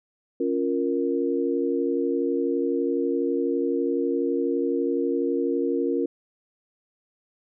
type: chord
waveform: sine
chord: Bb minor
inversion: first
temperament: equal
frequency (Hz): 277.2 / 349.2 / 466.2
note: Db4 / F4 / Bb4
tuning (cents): 0 / 0 / 0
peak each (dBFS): -26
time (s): 0.4-6.06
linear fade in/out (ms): 5
effects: none